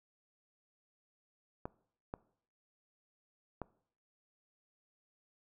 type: clicks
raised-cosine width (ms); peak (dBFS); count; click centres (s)
1; -25; 3; 1.655 / 2.139 / 3.617
effects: noise-tail reverb RT60 0.6 s tail -21 dB re dry